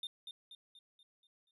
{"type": "tone with echo", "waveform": "triangle", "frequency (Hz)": 3620, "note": "A7", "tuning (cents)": 48, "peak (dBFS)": -37, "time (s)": [0.03, 0.07], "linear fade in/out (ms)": 2, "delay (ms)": 240, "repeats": 6, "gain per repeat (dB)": -6, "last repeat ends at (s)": 1.51, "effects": ["resampled to 32000 Hz"]}